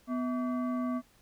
sine tone with frequency modulation, 248.7 Hz, B3, 12 cents sharp, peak -29 dBFS, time 0.07-1.02 s, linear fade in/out 50 ms, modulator 897 Hz, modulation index 0.62, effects pink hiss -64 dBFS RMS until 1.21 s

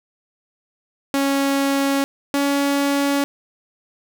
sawtooth tone pair in turn, 276.4 / 281.4 Hz, C#4 / C#4, -5 / +26 cents, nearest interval unison, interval 31 cents, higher second, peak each -13 dBFS, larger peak neither, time 1.14-2.04 / 2.34-3.24 s, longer neither, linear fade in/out 0 ms, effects none

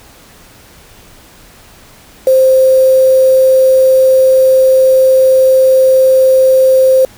sine tone with quantisation, 523.3 Hz, C5, in tune, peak -4 dBFS, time 2.27-7.05 s, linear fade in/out 2 ms, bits 4, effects pink hiss -40 dBFS RMS until 7.17 s

